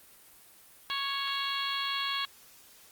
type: harmonic tone with a mistuned harmonic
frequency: 554.4 Hz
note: C#5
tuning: in tune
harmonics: 2 / 3 / 4 / 5 / 6 / 7 / 8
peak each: -35 / -39 / -40 / -39 / -35 / -41 / -39 dBFS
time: 0.9-2.25 s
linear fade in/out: 0 ms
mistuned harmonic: 8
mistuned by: -38 cents
effects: white hiss -56 dBFS RMS until 2.91 s + Opus 32 kbps